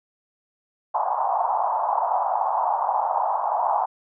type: band-pass noise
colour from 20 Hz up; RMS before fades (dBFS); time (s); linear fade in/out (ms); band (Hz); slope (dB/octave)
pink; -23; 0.94-3.86; 10; 720 to 1000; 48
effects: none

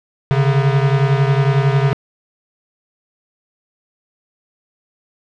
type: beating tone pair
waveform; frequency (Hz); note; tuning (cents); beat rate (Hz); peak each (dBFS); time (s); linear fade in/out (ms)
square; 135.1 / 146.1; C#3 / D3; -44 / -9; 11; -14 / -18; 0.31-1.93; 0
effects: low-pass 3000 Hz 12 dB/octave

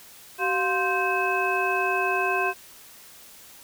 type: tone cluster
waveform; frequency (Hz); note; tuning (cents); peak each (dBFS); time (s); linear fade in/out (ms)
sine; 381.1 / 709 / 1048 / 1560 / 2580; G4 / F5 / C6 / G6 / E7; -49 / +26 / +2 / -9 / -38; -28; 0.38-2.54; 50
effects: white hiss -48 dBFS RMS until 3.63 s

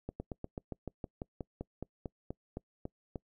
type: slowing click train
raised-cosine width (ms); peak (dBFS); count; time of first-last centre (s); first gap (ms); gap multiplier
2; -25; 17; 0.09-3.158; 110; 1.07
effects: noise-tail reverb RT60 0.1 s tail -25 dB re dry

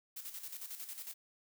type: noise with tremolo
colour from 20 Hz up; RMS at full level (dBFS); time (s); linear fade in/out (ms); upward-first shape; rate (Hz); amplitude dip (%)
blue; -44; 0.16-1.14; 10; square; 11; 60
effects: none

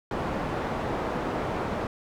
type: low-pass noise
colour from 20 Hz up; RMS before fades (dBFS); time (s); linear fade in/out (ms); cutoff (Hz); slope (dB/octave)
white; -30; 0.11-1.87; 2; 820; 12
effects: none

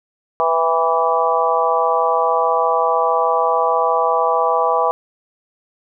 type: harmonic tone with a mistuned harmonic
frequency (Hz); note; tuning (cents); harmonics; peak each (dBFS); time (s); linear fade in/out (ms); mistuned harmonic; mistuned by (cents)
164.81; E3; 0; 3 / 4 / 5 / 6 / 7; -20 / -20 / -20 / -20 / -20; 0.4-4.91; 0; 5; -29
effects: none

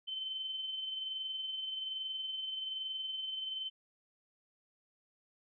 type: tone with amplitude modulation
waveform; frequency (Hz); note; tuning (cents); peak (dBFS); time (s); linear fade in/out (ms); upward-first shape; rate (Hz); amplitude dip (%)
sine; 3075; G7; -34; -35; 0.07-3.7; 20; sine; 21.2; 40
effects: none

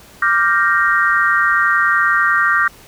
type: chord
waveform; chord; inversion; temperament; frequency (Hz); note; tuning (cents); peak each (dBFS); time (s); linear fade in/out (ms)
sine; G minor seventh; second; equal; 1174.7 / 1396.9 / 1568 / 1864.7; D6 / F6 / G6 / Bb6; 0 / 0 / 0 / 0; -17; 0.22-2.68; 5
effects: pink hiss -43 dBFS RMS until 2.87 s

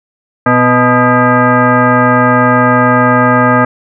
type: tone with frequency modulation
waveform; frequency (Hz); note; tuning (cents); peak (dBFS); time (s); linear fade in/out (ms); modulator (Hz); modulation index
sine; 494.3; B4; +1; -5; 0.46-3.65; 5; 372; 3.1
effects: none

